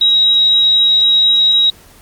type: tone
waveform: sine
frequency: 3826 Hz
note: A#7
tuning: 44 cents sharp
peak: -7 dBFS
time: 0.01-1.7 s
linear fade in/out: 2 ms
effects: pink hiss -42 dBFS RMS until 2.01 s + Opus 24 kbps